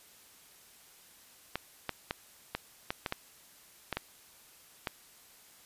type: clicks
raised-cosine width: 0.3 ms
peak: -16 dBFS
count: 10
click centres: 1.556 / 1.893 / 2.109 / 2.55 / 2.905 / 3.062 / 3.124 / 3.927 / 3.97 / 4.872 s
effects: white hiss -58 dBFS RMS until 5.65 s + resampled to 32000 Hz